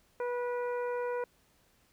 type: harmonic tone with a mistuned harmonic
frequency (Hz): 488.1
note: B4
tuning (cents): -20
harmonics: 1 / 2 / 3 / 4 / 5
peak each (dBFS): -32 / -39 / -44 / -51 / -53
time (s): 0.2-1.24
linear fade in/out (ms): 2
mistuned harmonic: 5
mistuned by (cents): -24
effects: pink hiss -68 dBFS RMS until 1.92 s